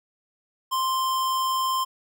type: tone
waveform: square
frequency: 1046.5 Hz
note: C6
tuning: in tune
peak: -23 dBFS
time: 0.71-1.85 s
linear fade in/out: 20 ms
effects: none